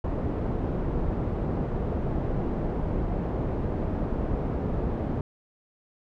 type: low-pass noise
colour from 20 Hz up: pink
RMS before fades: -28 dBFS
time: 0.04-5.21 s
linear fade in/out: 2 ms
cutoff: 580 Hz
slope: 12 dB/octave
effects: none